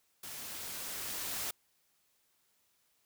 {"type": "noise with level ramp", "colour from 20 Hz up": "white", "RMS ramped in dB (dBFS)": [-45, -37], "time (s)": [0.23, 1.51], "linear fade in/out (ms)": 5, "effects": ["white hiss -74 dBFS RMS until 3.05 s"]}